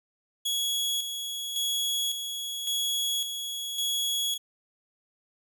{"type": "tone with tremolo", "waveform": "sawtooth", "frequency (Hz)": 3346, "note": "G#7", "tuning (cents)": 12, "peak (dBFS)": -23, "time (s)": [0.45, 4.38], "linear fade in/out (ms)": 10, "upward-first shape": "square", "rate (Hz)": 0.9, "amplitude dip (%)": 50, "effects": []}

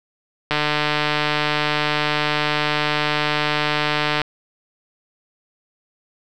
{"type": "click train", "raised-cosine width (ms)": 0.3, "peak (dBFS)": -3, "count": 557, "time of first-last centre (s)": [0.51, 4.217], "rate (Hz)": 150, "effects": []}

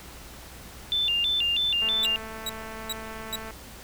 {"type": "tone with vibrato", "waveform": "sine", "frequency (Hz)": 3145, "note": "G7", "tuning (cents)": 5, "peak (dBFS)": -22, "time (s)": [0.92, 2.16], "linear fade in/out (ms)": 0, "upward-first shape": "square", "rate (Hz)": 3.1, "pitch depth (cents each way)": 200}
{"type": "click train", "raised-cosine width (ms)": 0.5, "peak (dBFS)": -25, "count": 374, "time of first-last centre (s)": [1.82, 3.508], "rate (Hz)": 221}
{"type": "tone bursts", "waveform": "sawtooth", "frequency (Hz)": 3856, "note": "B7", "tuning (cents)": -42, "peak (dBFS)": -25, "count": 4, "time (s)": [2.03, 3.358], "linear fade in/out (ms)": 2, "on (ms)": 32, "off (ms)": 400}
{"effects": ["added 60 Hz sine -48 dBFS peak until 3.83 s", "pink hiss -45 dBFS RMS until 3.83 s"]}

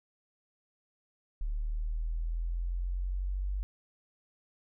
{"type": "linear sweep", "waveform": "sine", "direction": "up", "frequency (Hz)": [36.71, 48.64], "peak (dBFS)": -30, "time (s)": [1.41, 3.63], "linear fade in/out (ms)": 0, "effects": []}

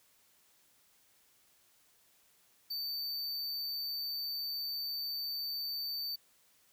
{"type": "tone", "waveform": "square", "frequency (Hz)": 4573, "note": "D8", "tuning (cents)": -47, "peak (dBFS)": -36, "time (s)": [2.7, 6.16], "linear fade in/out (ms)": 10, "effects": ["white hiss -68 dBFS RMS until 6.72 s"]}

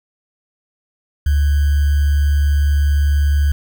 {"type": "tone with sample-and-hold", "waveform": "sine", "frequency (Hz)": 72.2, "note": "D2", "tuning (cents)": -29, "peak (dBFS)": -11, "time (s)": [1.26, 3.52], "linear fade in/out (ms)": 5, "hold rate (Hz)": 1575, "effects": []}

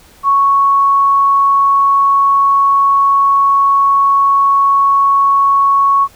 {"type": "tone", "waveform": "sine", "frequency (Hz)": 1108.7, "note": "C#6", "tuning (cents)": 0, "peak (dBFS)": -7, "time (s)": [0.23, 6.08], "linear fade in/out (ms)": 50, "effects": ["pink hiss -44 dBFS RMS until 6.15 s"]}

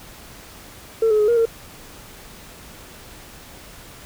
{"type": "tone with pitch steps", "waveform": "sine", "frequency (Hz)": [448.9, 426.9, 420.9, 471.5, 457], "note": ["A4", "G#4", "G#4", "A#4", "A#4"], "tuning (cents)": [35, 48, 23, 20, -34], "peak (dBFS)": -12, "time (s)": [1.02, 1.455], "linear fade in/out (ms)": 5, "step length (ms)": 87, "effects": ["tanh soft clip ceiling -11 dBFS", "pink hiss -42 dBFS RMS until 4.05 s"]}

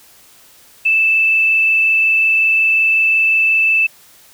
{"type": "tone with frequency modulation", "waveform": "sine", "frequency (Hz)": 2637, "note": "E7", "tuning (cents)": 0, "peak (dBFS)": -10, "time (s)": [0.85, 3.87], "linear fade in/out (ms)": 10, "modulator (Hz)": 25.5, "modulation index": 0.58, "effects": ["white hiss -46 dBFS RMS until 4.33 s"]}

